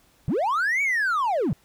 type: linear two-way sweep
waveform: triangle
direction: up then down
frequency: 110 to 2294 to 110 Hz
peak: -18 dBFS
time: 0.28-1.53 s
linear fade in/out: 0 ms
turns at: 0.82 s
effects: tanh soft clip ceiling -15 dBFS + pink hiss -60 dBFS RMS until 1.64 s